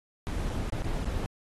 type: noise with dropouts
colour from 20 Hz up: brown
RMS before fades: -31 dBFS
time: 0.27-1.26 s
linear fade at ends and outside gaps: 0 ms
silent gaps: 0.497-0.501 / 0.7-0.723 / 0.821-0.843 / 1.045-1.056 s
effects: AAC 32 kbps